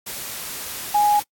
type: tone in noise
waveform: sine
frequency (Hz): 830.6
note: G#5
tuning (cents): 0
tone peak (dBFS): -14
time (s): 0.94-1.2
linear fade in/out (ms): 10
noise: white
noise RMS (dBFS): -31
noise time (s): 0.06-1.23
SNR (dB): +14
effects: noise-tail reverb RT60 0.1 s tail -24 dB re dry + AAC 64 kbps